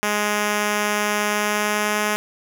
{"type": "tone with pitch glide", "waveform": "5% pulse", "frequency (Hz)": [208.5, 210.3], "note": ["G#3", "G#3"], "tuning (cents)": [7, 22], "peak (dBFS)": -8, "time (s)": [0.03, 2.16], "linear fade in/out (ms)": 0, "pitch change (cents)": 15, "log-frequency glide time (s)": [1.28, 2], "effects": []}